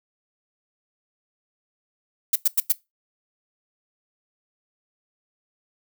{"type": "noise bursts", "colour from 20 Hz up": "violet", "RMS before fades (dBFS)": -18, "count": 4, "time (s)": [2.33, 2.723], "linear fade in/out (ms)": 5, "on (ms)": 27, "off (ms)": 95, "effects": ["noise-tail reverb RT60 0.2 s tail -20 dB re dry"]}